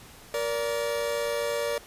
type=tone pair together; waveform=40% pulse; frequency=470.6 / 579 Hz; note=A#4 / D5; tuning=+16 / -25 cents; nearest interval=major third; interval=359 cents; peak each=-29 / -28 dBFS; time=0.34-1.78 s; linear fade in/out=2 ms; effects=pink hiss -49 dBFS RMS until 1.86 s + resampled to 32000 Hz